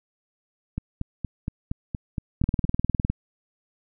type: two click trains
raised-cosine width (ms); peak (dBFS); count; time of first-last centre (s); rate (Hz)
5; -10 / -15; 14 / 9; 2.44-3.1 / 0.78-2.649; 19.7 / 4.28
effects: none